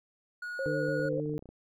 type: tone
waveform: triangle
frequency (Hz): 1451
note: F#6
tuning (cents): -34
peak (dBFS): -34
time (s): 0.42-1.09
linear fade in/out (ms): 5
type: tone with vibrato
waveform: sine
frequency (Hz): 523.3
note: C5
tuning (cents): 0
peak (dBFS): -31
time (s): 0.59-1.2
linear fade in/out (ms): 2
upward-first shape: sine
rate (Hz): 6.9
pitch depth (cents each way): 63
type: harmonic tone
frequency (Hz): 150.2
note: D3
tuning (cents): +39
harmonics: 1 / 2 / 3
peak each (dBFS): -35 / -35 / -35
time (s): 0.66-1.38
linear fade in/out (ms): 0
type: clicks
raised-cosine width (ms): 2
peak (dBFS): -35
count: 12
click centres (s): 0.888 / 0.997 / 1.054 / 1.131 / 1.178 / 1.258 / 1.295 / 1.338 / 1.392 / 1.425 / 1.457 / 1.49
effects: none